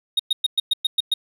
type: tone bursts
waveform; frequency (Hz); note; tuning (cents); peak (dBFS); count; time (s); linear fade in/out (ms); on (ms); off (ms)
triangle; 3729; A#7; 0; -14; 8; 0.17-1.14; 5; 25; 110
effects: none